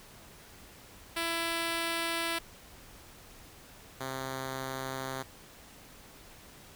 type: tone pair in turn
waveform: 5% pulse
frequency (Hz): 333.5 / 132.35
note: E4 / C3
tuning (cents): +20 / +20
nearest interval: octave + major third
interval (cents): 1600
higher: first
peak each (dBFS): -19 / -24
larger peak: first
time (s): 1.16-2.39 / 4-5.23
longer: neither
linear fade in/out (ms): 10
effects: pink hiss -53 dBFS RMS until 6.75 s